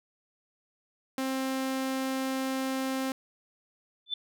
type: tone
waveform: sawtooth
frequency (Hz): 264.4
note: C4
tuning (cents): +18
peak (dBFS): -25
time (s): 1.18-3.12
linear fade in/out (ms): 2
type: tone with exponential growth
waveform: sine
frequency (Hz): 3520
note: A7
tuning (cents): 0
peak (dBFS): -25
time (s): 4.06-4.14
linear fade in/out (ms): 5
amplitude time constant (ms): 16
effects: none